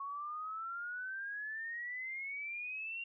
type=exponential sweep; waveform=sine; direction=up; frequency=1100 to 2777 Hz; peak=-39 dBFS; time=0-3.04 s; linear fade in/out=5 ms; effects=none